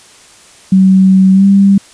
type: tone with pitch glide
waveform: sine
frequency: 189.7 to 197.3 Hz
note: F#3 to G3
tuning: +43 to +11 cents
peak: -3 dBFS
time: 0.72-1.78 s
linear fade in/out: 5 ms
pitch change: +68 cents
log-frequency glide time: 1.33-1.45 s
effects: white hiss -40 dBFS RMS until 1.93 s + resampled to 22050 Hz